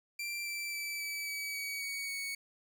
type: tone with pitch steps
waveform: sawtooth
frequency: 2357 / 2338 / 2319 / 2301 / 2282 / 2264 / 2245 / 2227 Hz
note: D7 / D7 / D7 / D7 / C#7 / C#7 / C#7 / C#7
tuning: +6 / -8 / -22 / -36 / +50 / +36 / +21 / +7 cents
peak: -33 dBFS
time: 0.19-2.35 s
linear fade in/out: 5 ms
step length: 270 ms
effects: none